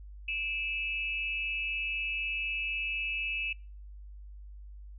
sine tone with amplitude modulation, 2622 Hz, E7, 10 cents flat, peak -27 dBFS, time 0.28-3.53 s, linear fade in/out 5 ms, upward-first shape sine, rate 256 Hz, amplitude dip 75%, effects noise-tail reverb RT60 0.4 s tail -25 dB re dry + added 50 Hz sine -44 dBFS peak until 4.98 s

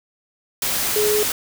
sine tone in noise, 421.4 Hz, G#4, 25 cents sharp, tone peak -17 dBFS, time 0.96-1.23 s, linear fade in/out 2 ms, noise white, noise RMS -22 dBFS, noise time 0.62-1.32 s, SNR +2 dB, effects none

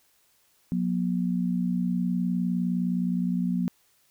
sine tone pair together, 180.46 / 240 Hz, F#3 / B3, -43 / -49 cents, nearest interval perfect fourth, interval 494 cents, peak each -25 / -28 dBFS, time 0.72-3.68 s, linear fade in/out 0 ms, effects white hiss -65 dBFS RMS until 4.1 s

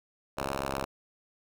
5% pulse ring-modulated tone, 68 Hz, C#2, 33 cents flat, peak -17 dBFS, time 0.37-0.85 s, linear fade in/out 10 ms, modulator 589 Hz, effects none

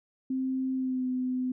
sine tone with pitch glide, 261.6 to 254.4 Hz, C4 to C4, 0 to -48 cents, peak -27 dBFS, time 0.3-1.52 s, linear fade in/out 5 ms, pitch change -48 cents, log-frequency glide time 0.74-1.07 s, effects none

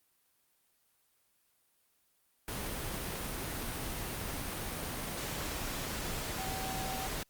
sine tone in noise, 763 Hz, G5, 47 cents flat, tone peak -40 dBFS, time 6.38-7.07 s, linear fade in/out 2 ms, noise pink, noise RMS -38 dBFS, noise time 2.48-7.23 s, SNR -5 dB, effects white hiss -73 dBFS RMS until 7.29 s + Opus 32 kbps

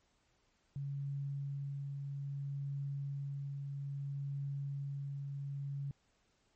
sine tone with tremolo, 140 Hz, C#3, 18 cents sharp, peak -36 dBFS, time 0.76-5.91 s, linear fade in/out 0 ms, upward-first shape triangle, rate 0.61 Hz, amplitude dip 30%, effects pink hiss -75 dBFS RMS until 6.55 s + MP3 32 kbps

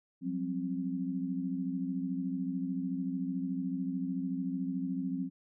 sine tone cluster, 179.8 / 193.4 / 264.7 Hz, F#3 / G3 / C4, -49 / -23 / +20 cents, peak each -37 / -39 / -34 dBFS, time 0.21-5.3 s, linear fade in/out 50 ms, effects none

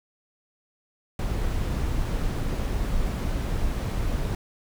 brown noise, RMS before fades -26 dBFS, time 1.19-4.35 s, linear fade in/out 2 ms, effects none

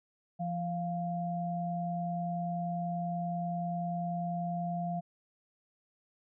sine tone pair together, 171.7 / 698 Hz, F3 / F5, -29 / -1 cents, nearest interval 2 octaves, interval 2428 cents, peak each -34 / -35 dBFS, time 0.39-5.01 s, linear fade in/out 20 ms, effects none

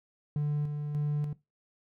triangle tone with tremolo, 147.7 Hz, D3, 10 cents sharp, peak -24 dBFS, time 0.36-1.33 s, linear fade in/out 2 ms, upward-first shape square, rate 1.7 Hz, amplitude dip 45%, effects noise-tail reverb RT60 0.2 s tail -18 dB re dry + tanh soft clip ceiling -20 dBFS

